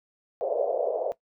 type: band-pass noise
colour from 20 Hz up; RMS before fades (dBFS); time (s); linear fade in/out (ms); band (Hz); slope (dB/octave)
white; -27; 0.41-1.12; 0; 470 to 630; 48
effects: noise-tail reverb RT60 0.1 s tail -17 dB re dry